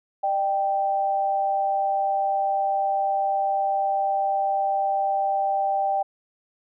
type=tone pair together; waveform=sine; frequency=604 / 784 Hz; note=D5 / G5; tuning=+48 / 0 cents; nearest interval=perfect fourth; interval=452 cents; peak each=-28 / -21 dBFS; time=0.23-6.03 s; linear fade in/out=10 ms; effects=none